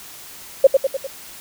sine tone with echo, 541 Hz, C#5, 42 cents flat, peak -4 dBFS, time 0.64-0.67 s, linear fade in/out 5 ms, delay 100 ms, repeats 4, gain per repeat -5 dB, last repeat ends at 1.07 s, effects white hiss -39 dBFS RMS until 1.4 s

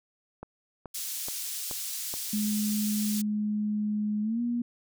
click train, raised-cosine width 1 ms, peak -25 dBFS, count 5, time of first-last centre 0.43-2.139 s, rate 2.34 Hz
pink high-pass noise, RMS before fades -35 dBFS, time 0.94-3.22 s, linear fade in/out 10 ms, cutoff 5500 Hz, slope 12 dB/octave
sine tone with pitch glide, 210.4 to 238.9 Hz, G#3 to A#3, +23 to +43 cents, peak -26 dBFS, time 2.33-4.62 s, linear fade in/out 5 ms, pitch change +220 cents, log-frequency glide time 4.22-4.41 s
effects none

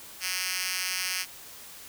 5% pulse tone with high-pass filter, 184.4 Hz, F#3, 6 cents flat, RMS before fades -31 dBFS, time 0.2-1.26 s, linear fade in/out 50 ms, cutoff 3200 Hz, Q 1.3, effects white hiss -46 dBFS RMS until 1.88 s

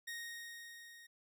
sawtooth tone with level ramp, 1864.7 Hz, A#6, in tune, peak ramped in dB -38 to -52 dBFS, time 0.07-1.07 s, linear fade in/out 10 ms, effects none

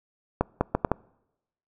accelerating click train, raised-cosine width 1 ms, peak -7 dBFS, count 5, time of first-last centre 0.41-0.917 s, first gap 200 ms, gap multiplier 0.7, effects noise-tail reverb RT60 0.9 s tail -26 dB re dry

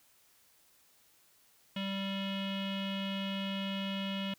square tone with low-pass filter, 195.3 Hz, G3, 6 cents flat, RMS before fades -36 dBFS, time 1.76-4.34 s, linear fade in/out 5 ms, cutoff 3100 Hz, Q 8.1, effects white hiss -66 dBFS RMS until 4.38 s

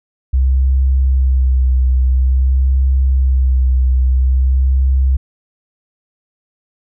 sine tone with vibrato, 64.9 Hz, C2, 13 cents flat, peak -9 dBFS, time 0.33-5.17 s, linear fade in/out 10 ms, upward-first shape sine, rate 0.49 Hz, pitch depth 29 cents each way, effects none

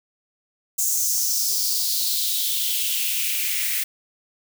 blue noise with high-pass filter sweep, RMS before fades -23 dBFS, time 0.78-3.84 s, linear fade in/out 10 ms, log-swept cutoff 6900 to 2000 Hz, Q 3.7, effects none

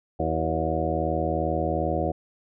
harmonic tone with a mistuned harmonic, 80 Hz, D#2, 49 cents sharp, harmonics 1 / 2 / 3 / 4 / 5 / 6 / 7 / 8 / 9, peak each -30 / -32 / -35 / -31 / -34 / -33 / -30 / -33 / -30 dBFS, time 0.19-2.12 s, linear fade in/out 10 ms, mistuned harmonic 5, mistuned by -77 cents, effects none

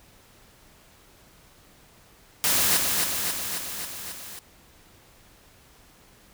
white noise with echo, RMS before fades -22 dBFS, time 2.44-2.77 s, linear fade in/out 0 ms, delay 270 ms, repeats 6, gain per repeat -3 dB, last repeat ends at 4.39 s, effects pink hiss -55 dBFS RMS until 6.33 s

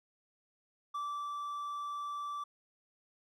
triangle tone with ADSR envelope, 1164 Hz, D6, 16 cents flat, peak -33 dBFS, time 0.94-2.44 s, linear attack 10 ms, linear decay 340 ms, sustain -2 dB, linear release 7 ms, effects none

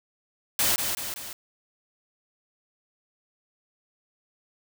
white noise with echo, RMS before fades -23 dBFS, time 0.59-0.76 s, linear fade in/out 2 ms, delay 190 ms, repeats 3, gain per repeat -5 dB, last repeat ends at 1.33 s, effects none

